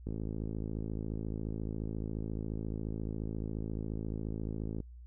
click train, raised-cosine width 3 ms, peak -25 dBFS, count 258, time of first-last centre 0.07-4.803 s, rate 54.3 Hz, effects noise-tail reverb RT60 0.1 s tail -25 dB re dry + added 60 Hz sine -47 dBFS peak until 5.06 s

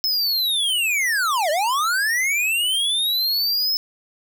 square linear two-way sweep, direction down then up, 5240 to 576 to 5240 Hz, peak -19 dBFS, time 0.04-3.77 s, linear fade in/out 0 ms, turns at 1.5 s, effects none

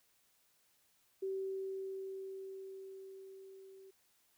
sine tone with level ramp, 384.7 Hz, G4, 33 cents flat, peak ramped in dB -35 to -54 dBFS, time 1.22-3.91 s, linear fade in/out 10 ms, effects white hiss -73 dBFS RMS until 4.37 s

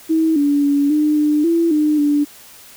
sine tone with pitch steps, 321 / 287.1 / 284.6 / 301.7 / 299.2 / 334.9 / 302.3 / 291.8 Hz, E4 / D4 / C#4 / D4 / D4 / E4 / D#4 / D4, -46 / -39 / +46 / +47 / +32 / +27 / -50 / -11 cents, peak -12 dBFS, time 0.09-2.25 s, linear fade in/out 20 ms, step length 270 ms, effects white hiss -42 dBFS RMS until 2.76 s

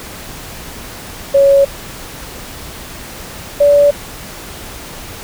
sine tone pair in turn, 555 / 576.1 Hz, C#5 / D5, +2 / -33 cents, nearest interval minor second, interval 65 cents, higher second, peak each -5 dBFS, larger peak neither, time 1.34-1.65 / 3.6-3.91 s, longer neither, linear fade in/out 10 ms, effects pink hiss -30 dBFS RMS until 5.23 s

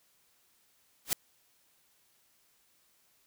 white noise with exponential growth, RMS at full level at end -24 dBFS, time 1.05-1.13 s, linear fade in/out 0 ms, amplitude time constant 17 ms, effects white hiss -69 dBFS RMS until 3.26 s

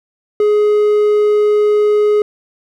triangle tone, 419.1 Hz, G#4, 16 cents sharp, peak -7 dBFS, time 0.4-2.22 s, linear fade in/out 2 ms, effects none

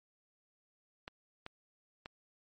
clicks, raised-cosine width 0.3 ms, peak -27 dBFS, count 3, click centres 1.079 / 1.464 / 2.059 s, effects MP3 48 kbps

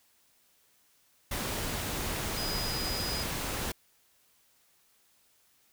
sine tone in noise, 4957 Hz, D#8, 7 cents flat, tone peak -35 dBFS, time 2.37-3.23 s, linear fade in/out 5 ms, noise pink, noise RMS -34 dBFS, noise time 1.31-3.72 s, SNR -4 dB, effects white hiss -67 dBFS RMS until 5.72 s

